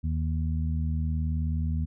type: harmonic tone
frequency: 79.2 Hz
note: D#2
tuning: 31 cents sharp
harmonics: 1 / 2 / 3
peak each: -26 / -32 / -36 dBFS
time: 0.03-1.86 s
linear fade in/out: 20 ms
effects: none